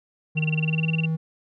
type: tone with pitch glide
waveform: triangle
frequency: 155.56 to 160.3 Hz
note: D#3 to E3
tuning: 0 to -48 cents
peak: -20 dBFS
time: 0.35-1.17 s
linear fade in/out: 20 ms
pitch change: +52 cents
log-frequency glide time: 0.54-0.89 s
type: tone bursts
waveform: sine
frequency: 2741 Hz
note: F7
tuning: 33 cents flat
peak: -23 dBFS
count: 14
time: 0.37-1.057 s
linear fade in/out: 5 ms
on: 24 ms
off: 27 ms
effects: none